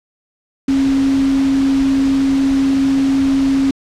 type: tone in noise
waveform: sine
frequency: 271.2 Hz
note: C#4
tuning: 38 cents flat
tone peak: -11 dBFS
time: 0.68-3.71 s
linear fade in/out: 5 ms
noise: pink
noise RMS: -28 dBFS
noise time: 0.68-3.71 s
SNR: +14 dB
effects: low-pass 6000 Hz 12 dB/octave